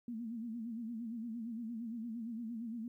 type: tone with vibrato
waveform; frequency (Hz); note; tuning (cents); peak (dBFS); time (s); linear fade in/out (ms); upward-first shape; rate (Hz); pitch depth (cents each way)
sine; 229.7; A#3; -25; -39; 0.08-2.88; 2; sine; 8.7; 95
effects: 13-bit